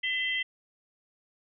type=tone cluster; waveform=sine; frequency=2020 / 2684 / 3157 Hz; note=B6 / E7 / G7; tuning=+39 / +31 / +12 cents; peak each=-29 / -37 / -32 dBFS; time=0.03-0.43 s; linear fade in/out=10 ms; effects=none